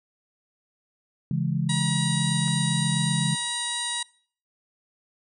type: chord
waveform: sine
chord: C# minor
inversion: none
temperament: just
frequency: 138.59 / 166.31 / 207.9 Hz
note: C#3 / E3 / G#3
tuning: 0 / +16 / +2 cents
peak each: -26 / -26 / -30 dBFS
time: 1.31-3.35 s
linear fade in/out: 2 ms
type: harmonic tone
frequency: 956 Hz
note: A#5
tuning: 43 cents sharp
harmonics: 1 / 2 / 3 / 4 / 5 / 6 / 7 / 8 / 9 / 10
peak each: -36 / -35 / -40 / -30 / -41 / -44 / -42 / -40 / -36 / -34 dBFS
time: 1.69-4.03 s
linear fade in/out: 5 ms
type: clicks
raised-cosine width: 0.5 ms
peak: -31 dBFS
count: 2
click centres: 2.478 / 2.482 s
effects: noise-tail reverb RT60 0.5 s tail -23 dB re dry